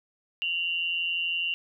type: tone pair together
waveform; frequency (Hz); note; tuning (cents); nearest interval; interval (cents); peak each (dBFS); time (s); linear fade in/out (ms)
sine; 2773 / 2945; F7 / F#7; -13 / -9; minor second; 104; -27 / -32; 0.42-1.54; 0
effects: none